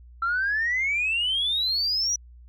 sine exponential sweep, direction up, 1334 to 5920 Hz, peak -21 dBFS, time 0.22-2.16 s, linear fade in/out 5 ms, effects tanh soft clip ceiling -18 dBFS + added 60 Hz sine -45 dBFS peak until 2.48 s

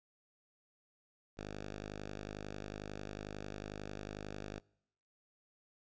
5% pulse tone, 51.1 Hz, G#1, 27 cents flat, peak -32 dBFS, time 1.37-4.6 s, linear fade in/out 10 ms, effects noise-tail reverb RT60 0.8 s tail -26 dB re dry + resampled to 16000 Hz

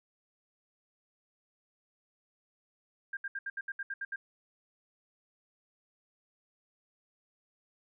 sine tone bursts, 1599 Hz, G6, 34 cents sharp, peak -34 dBFS, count 10, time 3.13-4.16 s, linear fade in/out 5 ms, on 40 ms, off 70 ms, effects none

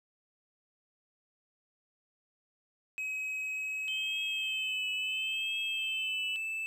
triangle tone with pitch glide, 2546 to 2634 Hz, D#7 to E7, +39 to -2 cents, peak -32 dBFS, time 2.98-6.66 s, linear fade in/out 0 ms, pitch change +59 cents, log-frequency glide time 3.39-6.33 s
sine tone with vibrato, 3098 Hz, G7, 21 cents flat, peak -35 dBFS, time 3.88-6.36 s, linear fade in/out 0 ms, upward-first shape triangle, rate 0.73 Hz, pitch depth 84 cents each way
effects none

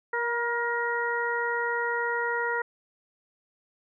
harmonic tone with a mistuned harmonic, 471.7 Hz, A#4, 20 cents sharp, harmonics 1 / 2 / 3 / 4, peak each -31 / -31 / -31 / -31 dBFS, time 0.13-2.62 s, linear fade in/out 5 ms, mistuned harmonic 2, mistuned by +20 cents, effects none

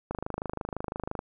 click train, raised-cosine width 1 ms, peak -18 dBFS, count 29, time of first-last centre 0.11-1.191 s, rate 25.9 Hz, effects none

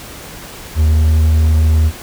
triangle tone with pitch glide, 77.78 to 78.55 Hz, D#2 to D#2, 0 to +17 cents, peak -6 dBFS, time 0.75-1.92 s, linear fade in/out 50 ms, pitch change +17 cents, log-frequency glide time 0.93-1.26 s, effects pink hiss -32 dBFS RMS until 2.02 s

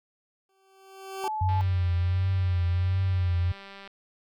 20% pulse tone with exponential growth, 385.5 Hz, G4, 29 cents flat, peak -24 dBFS, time 0.49-1.28 s, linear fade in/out 2 ms, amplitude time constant 170 ms
sine tone, 863 Hz, A5, 34 cents flat, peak -28 dBFS, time 1.24-1.61 s, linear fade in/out 0 ms
sine tone with vibrato, 90.7 Hz, F#2, 34 cents flat, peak -22 dBFS, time 1.41-3.52 s, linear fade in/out 5 ms, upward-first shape triangle, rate 1.4 Hz, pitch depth 81 cents each way
click train, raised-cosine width 0.3 ms, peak -29 dBFS, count 471, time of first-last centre 1.49-3.876 s, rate 197 Hz
effects none

